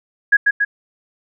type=tone with echo; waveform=sine; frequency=1661.2 Hz; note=G#6; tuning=in tune; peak=-7 dBFS; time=0.32-0.37 s; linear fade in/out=10 ms; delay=140 ms; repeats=2; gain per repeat=-3 dB; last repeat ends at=0.65 s; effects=none